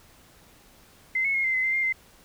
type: tone with pitch steps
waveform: sine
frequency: 2068 / 2194 / 2152 / 2079 / 2043 / 2081 / 2113 / 2073 Hz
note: C7 / C#7 / C7 / C7 / C7 / C7 / C7 / C7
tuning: -21 / -18 / +48 / -12 / -42 / -10 / +16 / -17 cents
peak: -22 dBFS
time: 1.15-1.926 s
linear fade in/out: 5 ms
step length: 97 ms
effects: pink hiss -55 dBFS RMS until 2.24 s